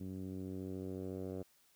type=tone with low-pass filter sweep; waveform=10% pulse; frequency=94 Hz; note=F#2; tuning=28 cents sharp; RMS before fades=-43 dBFS; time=0-1.43 s; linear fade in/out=10 ms; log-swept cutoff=240 to 550 Hz; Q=1.4; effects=white hiss -70 dBFS RMS until 1.75 s